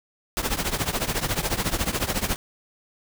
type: noise with tremolo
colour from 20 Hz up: pink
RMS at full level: -22 dBFS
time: 0.37-2.36 s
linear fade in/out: 0 ms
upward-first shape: triangle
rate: 14 Hz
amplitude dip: 90%
effects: none